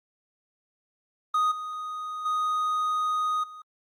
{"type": "tone with level steps", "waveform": "triangle", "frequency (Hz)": 1244.5, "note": "D#6", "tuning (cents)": 0, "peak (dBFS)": [-19, -30, -22, -39], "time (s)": [1.34, 3.62], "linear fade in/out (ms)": 5, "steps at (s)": [1.51, 2.25, 3.43], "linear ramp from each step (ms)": 10, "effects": ["Opus 32 kbps"]}